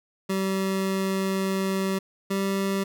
25% pulse tone pair in turn, 192.1 / 195.23 Hz, G3 / G3, -35 / -7 cents, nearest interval unison, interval 28 cents, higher second, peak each -20 dBFS, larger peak neither, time 0.29-1.99 / 2.3-2.84 s, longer first, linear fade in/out 10 ms, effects none

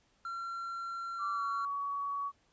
triangle tone, 1366 Hz, F6, 39 cents flat, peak -35 dBFS, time 0.25-1.65 s, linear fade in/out 2 ms
sine tone with pitch glide, 1164 to 1127.6 Hz, D6 to C#6, -16 to +29 cents, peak -33 dBFS, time 1.18-2.32 s, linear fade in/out 50 ms, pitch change -55 cents, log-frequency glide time 1.32-1.44 s
effects pink hiss -71 dBFS RMS until 2.52 s + resampled to 16000 Hz

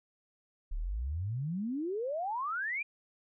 sine exponential sweep, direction up, 32.7 to 2460 Hz, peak -32 dBFS, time 0.71-2.83 s, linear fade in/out 10 ms, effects none

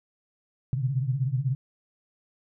sine tone cluster, 121.7 / 129.6 / 145.9 Hz, B2 / C3 / D3, -25 / -16 / -11 cents, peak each -31 / -26 / -30 dBFS, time 0.73-1.55 s, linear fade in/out 0 ms, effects none

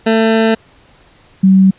20% pulse / sine tone pair in turn, 223.2 / 190.83 Hz, A3 / G3, +25 / -46 cents, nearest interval minor third, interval 271 cents, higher first, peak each -4 dBFS, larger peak neither, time 0.06-0.55 / 1.43-1.71 s, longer first, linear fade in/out 10 ms, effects pink hiss -47 dBFS RMS until 1.78 s + resampled to 8000 Hz

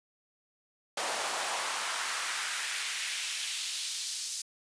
pink noise with high-pass filter sweep, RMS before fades -34 dBFS, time 0.97-4.42 s, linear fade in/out 5 ms, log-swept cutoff 610 to 5300 Hz, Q 1.4, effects resampled to 22050 Hz

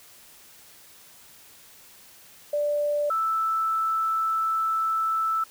sine tone pair in turn, 587.3 / 1318.4 Hz, D5 / E6, 0 / 0 cents, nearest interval octave + major second, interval 1400 cents, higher second, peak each -22 dBFS, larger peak neither, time 2.53-3.1 / 3.1-5.44 s, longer second, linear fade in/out 5 ms, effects white hiss -51 dBFS RMS until 5.5 s

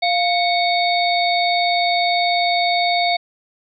harmonic tone with a mistuned harmonic, 740 Hz, F#5, in tune, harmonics 1 / 3 / 5 / 6, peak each -17 / -22 / -24 / -25 dBFS, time 0.02-3.17 s, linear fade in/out 10 ms, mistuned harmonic 1, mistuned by -100 cents, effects none

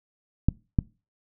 clicks, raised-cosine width 5 ms, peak -7 dBFS, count 2, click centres 0.486 / 0.788 s, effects noise-tail reverb RT60 0.3 s tail -23 dB re dry

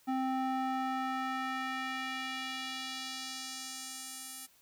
square tone with band-pass filter sweep, 261.7 Hz, C4, in tune, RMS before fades -37 dBFS, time 0.07-4.47 s, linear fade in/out 20 ms, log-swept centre 580 to 11000 Hz, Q 1.2, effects white hiss -65 dBFS RMS until 4.61 s

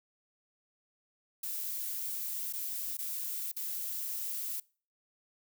violet noise with dropouts, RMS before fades -37 dBFS, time 1.43-4.6 s, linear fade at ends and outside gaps 5 ms, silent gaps 2.527-2.534 / 2.97-2.987 / 3.518-3.564 s, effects noise-tail reverb RT60 0.4 s tail -24 dB re dry

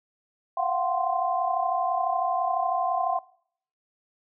sine tone cluster, 689 / 723 / 755 / 1045 Hz, F5 / F#5 / F#5 / C6, -24 / -40 / +35 / -2 cents, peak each -29 dBFS, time 0.57-3.19 s, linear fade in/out 5 ms, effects noise-tail reverb RT60 0.6 s tail -21 dB re dry

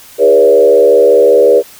sine tone with frequency modulation, 487.4 Hz, B4, 23 cents flat, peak -3 dBFS, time 0.18-1.63 s, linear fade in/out 50 ms, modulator 74.6 Hz, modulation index 1.2, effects white hiss -37 dBFS RMS until 1.79 s

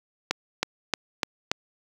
accelerating click train, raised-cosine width 0.2 ms, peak -5 dBFS, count 5, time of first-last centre 0.31-1.515 s, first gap 320 ms, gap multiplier 0.96, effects high-pass 150 Hz 12 dB/octave + 7-bit

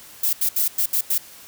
violet noise bursts at uneven times, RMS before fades -20 dBFS, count 6, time 0.23-0.33 / 0.41-0.49 / 0.56-0.68 / 0.78-0.86 / 0.93-1.01 / 1.1-1.18 s, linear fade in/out 5 ms, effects white hiss -44 dBFS RMS until 1.47 s

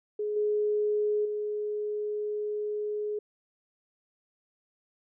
sine tone with level steps, 419.9 Hz, G#4, 19 cents sharp, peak -28 / -24 / -29 dBFS, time 0.19-3.19 s, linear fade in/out 5 ms, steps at 0.36 / 1.25 s, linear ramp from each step 5 ms, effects none

